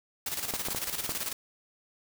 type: noise with tremolo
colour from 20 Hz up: white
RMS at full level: -32 dBFS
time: 0.26-1.33 s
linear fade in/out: 5 ms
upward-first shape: square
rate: 18 Hz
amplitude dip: 60%
type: clicks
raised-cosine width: 1 ms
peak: -20 dBFS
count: 4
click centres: 0.538 / 0.685 / 0.748 / 1.093 s
effects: none